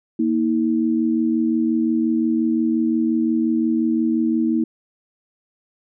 sine tone pair together, 234.2 / 319.9 Hz, A#3 / D#4, +8 / +48 cents, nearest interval perfect fourth, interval 540 cents, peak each -19 dBFS, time 0.19-4.64 s, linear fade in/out 5 ms, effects none

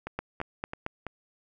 two click trains, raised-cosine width 0.5 ms, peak -20 / -16 dBFS, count 4 / 4, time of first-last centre 0.07-1.067 / 0.19-0.864 s, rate 3.01 / 4.45 Hz, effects none

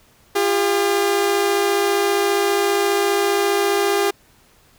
sawtooth tone pair together, 347.9 / 402.8 Hz, F4 / G4, -7 / +47 cents, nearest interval minor third, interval 254 cents, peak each -19 / -13 dBFS, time 0.35-4.11 s, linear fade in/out 10 ms, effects pink hiss -54 dBFS RMS until 4.78 s

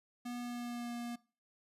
square tone with pitch glide, 242.8 to 238.2 Hz, B3 to A#3, -29 to +38 cents, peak -40 dBFS, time 0.25-1.16 s, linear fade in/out 10 ms, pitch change -33 cents, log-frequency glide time 0.4-0.93 s, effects noise-tail reverb RT60 0.4 s tail -22 dB re dry + resampled to 32000 Hz

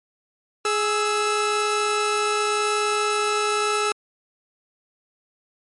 sawtooth tone pair together, 418.1 / 1315.2 Hz, G#4 / E6, +12 / -4 cents, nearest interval octave + minor sixth, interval 1984 cents, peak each -19 dBFS, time 0.65-3.92 s, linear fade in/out 2 ms, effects MP3 48 kbps

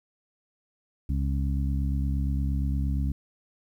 harmonic tone, 68.6 Hz, C#2, 17 cents flat, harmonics 1 / 2 / 3 / 4, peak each -25 / -31 / -35 / -37 dBFS, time 1.09-3.12 s, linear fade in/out 5 ms, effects 10-bit

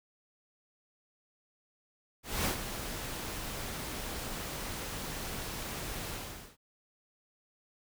pink noise with ADSR envelope, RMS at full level -30 dBFS, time 2.23-6.57 s, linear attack 220 ms, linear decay 120 ms, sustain -9 dB, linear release 460 ms, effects none

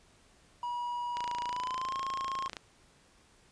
triangle tone with pitch glide, 966 to 1071.8 Hz, B5 to C6, -39 to +41 cents, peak -31 dBFS, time 0.63-2.48 s, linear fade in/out 2 ms, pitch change +180 cents, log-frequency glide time 1.45-1.97 s
click train, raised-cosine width 0.2 ms, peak -21 dBFS, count 40, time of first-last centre 1.17-2.568 s, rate 27.9 Hz
effects pink hiss -63 dBFS RMS until 3.51 s + resampled to 22050 Hz

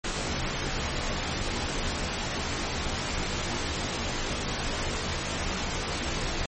pink noise with comb filter, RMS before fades -30 dBFS, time 0.04-6.46 s, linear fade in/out 5 ms, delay 19 ms, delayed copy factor -0.9, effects MP3 32 kbps

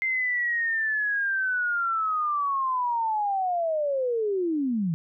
sine linear sweep, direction down, 2093 to 154.3 Hz, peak -23 dBFS, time 0.02-4.94 s, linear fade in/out 0 ms, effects none

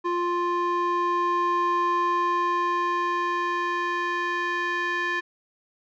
square tone with band-pass filter sweep, 350 Hz, F4, 4 cents sharp, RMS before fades -25 dBFS, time 0.04-5.21 s, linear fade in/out 20 ms, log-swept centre 810 to 1700 Hz, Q 2.6, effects resampled to 16000 Hz

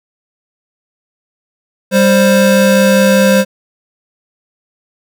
square tone pair together, 197.03 / 526 Hz, G3 / C5, +9 / +9 cents, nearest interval octave + perfect fourth, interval 1700 cents, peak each -10 dBFS, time 1.91-3.45 s, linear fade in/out 50 ms, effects none

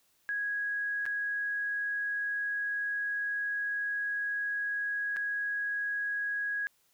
sine tone with dropouts, 1657 Hz, G#6, 4 cents flat, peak -30 dBFS, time 0.29-6.67 s, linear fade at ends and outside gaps 0 ms, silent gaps 1.055-1.063 / 5.163-5.168 s, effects white hiss -70 dBFS RMS until 6.93 s

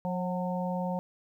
harmonic tone with a mistuned harmonic, 180 Hz, F#3, 47 cents flat, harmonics 1 / 3 / 4 / 5, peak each -31 / -35 / -39 / -37 dBFS, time 0.05-0.99 s, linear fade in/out 0 ms, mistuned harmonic 4, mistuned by +46 cents, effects 11-bit

